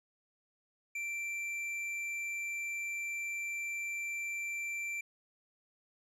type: tone with tanh clipping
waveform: triangle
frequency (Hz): 2349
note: D7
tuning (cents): 0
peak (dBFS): -37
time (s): 0.95-5.01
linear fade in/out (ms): 5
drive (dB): 12
effects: none